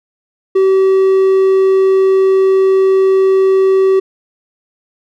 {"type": "tone", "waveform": "triangle", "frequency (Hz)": 382.9, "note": "G4", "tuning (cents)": -41, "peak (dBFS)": -5, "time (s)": [0.55, 4], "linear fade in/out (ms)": 10, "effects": []}